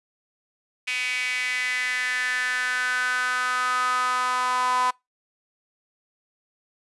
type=tone with high-pass filter sweep; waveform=sawtooth; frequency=251.3 Hz; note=B3; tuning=30 cents sharp; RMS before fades=-25 dBFS; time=0.87-4.91 s; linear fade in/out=10 ms; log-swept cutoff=2400 to 1000 Hz; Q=6.1; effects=noise-tail reverb RT60 0.2 s tail -25 dB re dry + resampled to 24000 Hz